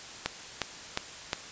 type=click train; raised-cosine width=0.2 ms; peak=-10 dBFS; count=4; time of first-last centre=0.26-1.331 s; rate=2.8 Hz; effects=white hiss -44 dBFS RMS until 1.51 s + resampled to 16000 Hz